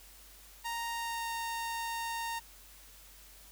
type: tone with pitch glide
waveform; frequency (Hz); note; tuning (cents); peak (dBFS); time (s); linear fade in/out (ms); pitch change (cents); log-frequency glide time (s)
sawtooth; 930 to 922.5; A#5 to A#5; -4 to -18; -31; 0.64-2.4; 20; -14; 0.91-1.29
effects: added 48 Hz sine -58 dBFS peak until 3.51 s + white hiss -56 dBFS RMS until 3.51 s